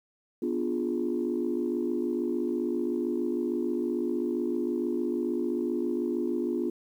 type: chord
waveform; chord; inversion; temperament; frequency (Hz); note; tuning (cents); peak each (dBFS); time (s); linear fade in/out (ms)
sine; B diminished seventh; none; equal; 246.9 / 293.7 / 349.2 / 415.3; B3 / D4 / F4 / Ab4; 0 / 0 / 0 / 0; -31 / -33 / -29 / -35; 0.42-6.7; 5
effects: tanh soft clip ceiling -18 dBFS + 10-bit